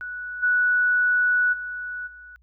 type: tone with level steps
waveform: sine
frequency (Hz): 1475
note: F#6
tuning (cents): -6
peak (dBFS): -30 / -17 / -29 / -41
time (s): 0.01-2.36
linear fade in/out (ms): 0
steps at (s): 0.42 / 1.52 / 2.06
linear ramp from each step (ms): 20
effects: added 60 Hz sine -56 dBFS peak until 2.42 s